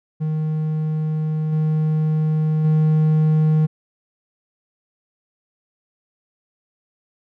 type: tone with level steps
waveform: triangle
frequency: 155.56 Hz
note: D#3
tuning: in tune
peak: -17 / -14 / -11 dBFS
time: 0.2-3.67 s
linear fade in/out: 20 ms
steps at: 1.52 / 2.64 s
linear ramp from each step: 10 ms
effects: none